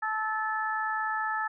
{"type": "harmonic tone", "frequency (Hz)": 435.3, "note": "A4", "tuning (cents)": -19, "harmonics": [2, 3, 4], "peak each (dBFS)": [-32, -32, -32], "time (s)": [0.02, 1.48], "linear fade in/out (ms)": 10, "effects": []}